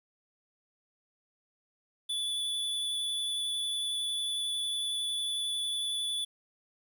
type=tone with vibrato; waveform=square; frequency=3457 Hz; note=A7; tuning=31 cents flat; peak=-31 dBFS; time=2.09-6.25 s; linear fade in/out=10 ms; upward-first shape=triangle; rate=11 Hz; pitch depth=11 cents each way; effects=11-bit